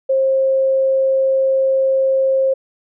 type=tone; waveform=sine; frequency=533 Hz; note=C5; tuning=32 cents sharp; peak=-12 dBFS; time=0.09-2.54 s; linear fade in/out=10 ms; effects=none